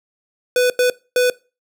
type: tone bursts at uneven times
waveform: square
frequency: 496.9 Hz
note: B4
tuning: 11 cents sharp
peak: -13 dBFS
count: 3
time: 0.56-0.7 / 0.79-0.9 / 1.16-1.3 s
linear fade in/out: 2 ms
effects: noise-tail reverb RT60 0.3 s tail -21 dB re dry